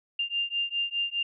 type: beating tone pair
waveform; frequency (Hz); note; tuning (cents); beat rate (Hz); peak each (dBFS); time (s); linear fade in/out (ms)
sine; 2794 / 2798.9; F7 / F7; 0 / +3; 4.9; -30; 0.19-1.23; 5
effects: none